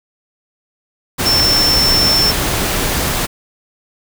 sine tone in noise, 5380 Hz, E8, 34 cents sharp, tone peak -11 dBFS, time 1.25-2.32 s, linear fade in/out 20 ms, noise pink, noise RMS -17 dBFS, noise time 1.18-3.27 s, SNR +3 dB, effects none

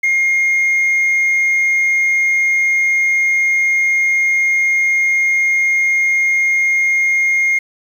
sine tone, 2132 Hz, C7, 32 cents sharp, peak -9 dBFS, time 0.03-7.59 s, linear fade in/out 10 ms, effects tanh soft clip ceiling -10 dBFS + 7-bit

